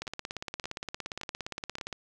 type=two click trains; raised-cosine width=0.2 ms; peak=-23 / -18 dBFS; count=4 / 34; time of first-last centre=0.07-1.784 / 0.02-1.928 s; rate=1.75 / 17.3 Hz; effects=none